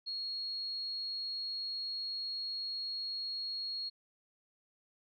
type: tone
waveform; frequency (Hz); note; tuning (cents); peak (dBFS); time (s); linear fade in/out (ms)
sine; 4302; C8; +47; -36; 0.06-3.9; 20
effects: none